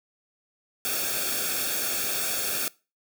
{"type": "noise with comb filter", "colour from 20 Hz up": "white", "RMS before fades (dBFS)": -28, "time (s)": [0.85, 2.68], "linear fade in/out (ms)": 0, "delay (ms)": 1, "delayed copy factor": -0.75, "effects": ["noise-tail reverb RT60 0.3 s tail -22 dB re dry"]}